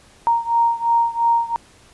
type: beating tone pair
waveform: sine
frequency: 930 / 932.9 Hz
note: A#5 / A#5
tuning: -4 / +1 cents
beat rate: 2.9 Hz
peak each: -17 / -19 dBFS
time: 0.27-1.56 s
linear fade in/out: 0 ms
effects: pink hiss -50 dBFS RMS until 1.93 s + resampled to 24000 Hz